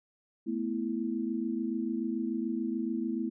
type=chord; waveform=sine; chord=A suspended second; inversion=none; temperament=equal; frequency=220 / 246.9 / 329.6 Hz; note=A3 / B3 / E4; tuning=0 / 0 / 0 cents; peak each=-34 dBFS; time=0.46-3.3 s; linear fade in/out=20 ms; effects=none